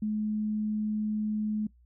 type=tone; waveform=sine; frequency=213.3 Hz; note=G#3; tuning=46 cents sharp; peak=-27 dBFS; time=0.02-1.67 s; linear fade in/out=5 ms; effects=noise-tail reverb RT60 0.1 s tail -19 dB re dry + added 60 Hz sine -57 dBFS peak until 1.85 s